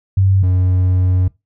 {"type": "tone pair in turn", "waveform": ["sine", "triangle"], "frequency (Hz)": [96.3, 91.79], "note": ["G2", "F#2"], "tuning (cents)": [-30, -13], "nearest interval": "minor second", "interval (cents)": 83, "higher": "first", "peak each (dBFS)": -9, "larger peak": "neither", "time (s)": [[0.17, 0.43], [0.43, 1.28]], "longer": "second", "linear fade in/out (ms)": 5, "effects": ["noise-tail reverb RT60 0.2 s tail -20 dB re dry"]}